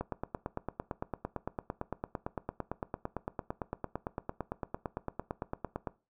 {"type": "click train", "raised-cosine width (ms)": 1, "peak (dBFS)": -20, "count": 53, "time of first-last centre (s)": [0.01, 5.872], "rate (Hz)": 8.87, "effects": ["noise-tail reverb RT60 0.3 s tail -19 dB re dry"]}